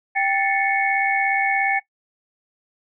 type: tone cluster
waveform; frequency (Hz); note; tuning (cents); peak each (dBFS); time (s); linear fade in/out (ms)
sine; 786 / 1759 / 2140 / 2217; G5 / A6 / C7 / C#7; +4 / -1 / +38 / 0; -21 / -24 / -28 / -22; 0.15-1.8; 20
effects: noise-tail reverb RT60 0.1 s tail -19 dB re dry